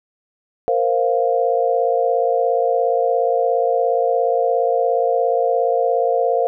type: chord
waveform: sine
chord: Bb suspended second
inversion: none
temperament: equal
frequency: 466.2 / 523.3 / 698.5 Hz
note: Bb4 / C5 / F5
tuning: 0 / 0 / 0 cents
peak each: -19 dBFS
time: 0.68-6.47 s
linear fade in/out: 0 ms
effects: none